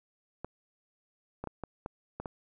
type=clicks; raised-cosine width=1 ms; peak=-23 dBFS; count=7; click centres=0.446 / 1.44 / 1.473 / 1.637 / 1.861 / 2.2 / 2.258 s; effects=none